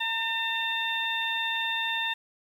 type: harmonic tone with a mistuned harmonic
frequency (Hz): 903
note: A5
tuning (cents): +45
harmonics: 1 / 2 / 3 / 4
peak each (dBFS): -34 / -31 / -33 / -31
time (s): 0-2.14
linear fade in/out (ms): 10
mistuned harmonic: 1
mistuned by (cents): +24
effects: 9-bit